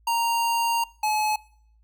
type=tone pair in turn; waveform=square; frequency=930 / 854.2 Hz; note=A#5 / G#5; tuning=-4 / +48 cents; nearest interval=minor second; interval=148 cents; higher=first; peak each=-22 dBFS; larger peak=neither; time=0.07-0.84 / 1.03-1.36 s; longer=first; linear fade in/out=5 ms; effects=noise-tail reverb RT60 0.6 s tail -23 dB re dry + added 55 Hz sine -56 dBFS peak until 1.83 s